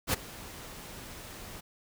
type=noise with ADSR envelope; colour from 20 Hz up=pink; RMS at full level=-25 dBFS; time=0.07-1.61 s; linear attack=63 ms; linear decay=15 ms; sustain=-20 dB; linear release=14 ms; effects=none